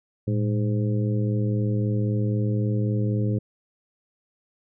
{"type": "harmonic tone with a mistuned harmonic", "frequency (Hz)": 103.83, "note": "G#2", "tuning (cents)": 0, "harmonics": [1, 2, 3, 4, 5], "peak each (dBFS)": [-22, -28, -32, -34, -36], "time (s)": [0.27, 3.39], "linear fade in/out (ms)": 10, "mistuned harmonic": 1, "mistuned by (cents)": 140, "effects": []}